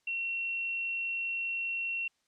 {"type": "tone", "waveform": "sine", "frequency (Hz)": 2725, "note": "F7", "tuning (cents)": -43, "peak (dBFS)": -31, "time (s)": [0.07, 2.08], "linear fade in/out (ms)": 5, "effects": ["white hiss -75 dBFS RMS until 2.27 s", "low-pass 7000 Hz 12 dB/octave"]}